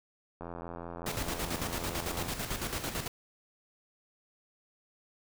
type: click train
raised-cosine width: 1 ms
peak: -27 dBFS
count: 160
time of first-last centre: 0.41-2.272 s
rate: 85.4 Hz
type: noise with tremolo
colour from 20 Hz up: pink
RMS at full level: -34 dBFS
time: 1.06-3.08 s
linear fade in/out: 5 ms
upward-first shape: square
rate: 9 Hz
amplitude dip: 55%
effects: none